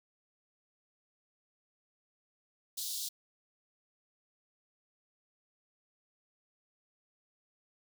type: high-pass noise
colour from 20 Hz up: pink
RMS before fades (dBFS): -38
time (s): 2.77-3.09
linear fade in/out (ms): 10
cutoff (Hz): 3600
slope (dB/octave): 48
effects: none

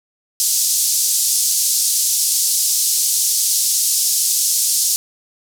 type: band-pass noise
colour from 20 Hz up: pink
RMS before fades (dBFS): -17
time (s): 0.4-4.96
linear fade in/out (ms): 0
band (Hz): 5200 to 13000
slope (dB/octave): 24
effects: none

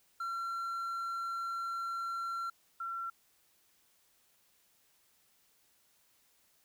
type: tone pair in turn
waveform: triangle / sine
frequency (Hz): 1363 / 1358.2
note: F6 / F6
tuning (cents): -43 / -49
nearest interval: unison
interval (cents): 6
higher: first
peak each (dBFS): -33 / -36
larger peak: first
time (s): 0.2-2.5 / 2.8-3.1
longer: first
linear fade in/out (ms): 5
effects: white hiss -70 dBFS RMS until 6.64 s

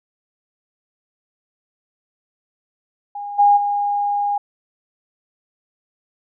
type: tone with level steps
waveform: sine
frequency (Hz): 816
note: G#5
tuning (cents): -31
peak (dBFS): -26 / -9 / -17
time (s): 3.15-4.38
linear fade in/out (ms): 5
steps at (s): 3.38 / 3.56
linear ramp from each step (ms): 20
effects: none

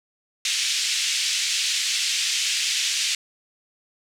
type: band-pass noise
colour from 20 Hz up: pink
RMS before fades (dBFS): -24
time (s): 0.45-3.15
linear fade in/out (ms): 2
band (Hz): 2500 to 7600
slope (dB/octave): 24
effects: none

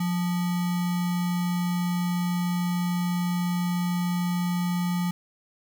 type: tone with sample-and-hold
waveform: sine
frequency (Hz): 176.9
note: F3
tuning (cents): +23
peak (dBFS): -23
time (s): 0-5.11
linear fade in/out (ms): 5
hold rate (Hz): 1050
effects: none

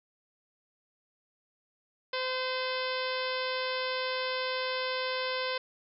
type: harmonic tone with a mistuned harmonic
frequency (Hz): 514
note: C5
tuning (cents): -31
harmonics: 1 / 2 / 3 / 4 / 5 / 6 / 7 / 8 / 9 / 10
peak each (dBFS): -34 / -37 / -39 / -40 / -41 / -42 / -42 / -43 / -44 / -44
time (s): 2.13-5.58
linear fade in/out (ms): 5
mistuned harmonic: 7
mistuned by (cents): -28
effects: none

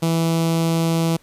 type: tone with notch filter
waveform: sawtooth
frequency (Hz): 164.81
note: E3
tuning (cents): 0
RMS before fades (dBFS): -19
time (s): 0.02-1.17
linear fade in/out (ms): 10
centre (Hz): 1700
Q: 1.3
effects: pink hiss -55 dBFS RMS until 1.22 s + resampled to 32000 Hz

